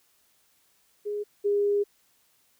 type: tone pair in turn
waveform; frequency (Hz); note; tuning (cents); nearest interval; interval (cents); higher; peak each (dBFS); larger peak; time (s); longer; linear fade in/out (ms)
sine; 414.4 / 407.5; G#4 / G#4; -4 / -33; unison; 29; first; -28 / -21; second; 1.05-1.24 / 1.44-1.84; second; 20
effects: white hiss -66 dBFS RMS until 2.59 s

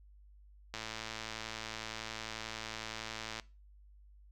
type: click train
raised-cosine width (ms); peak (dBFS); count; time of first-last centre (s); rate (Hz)
0.2; -23; 296; 0.74-3.398; 111
effects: noise-tail reverb RT60 0.3 s tail -20 dB re dry + added 50 Hz sine -56 dBFS peak until 4.31 s

